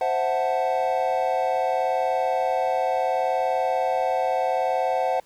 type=chord; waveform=triangle; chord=F# half-diminished seventh; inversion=second; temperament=equal; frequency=523.3 / 659.3 / 740 / 880 Hz; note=C5 / E5 / F#5 / A5; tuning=0 / 0 / 0 / 0 cents; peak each=-24 / -26 / -22 / -28 dBFS; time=0.01-5.2 s; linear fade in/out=2 ms; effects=pink hiss -58 dBFS RMS until 5.25 s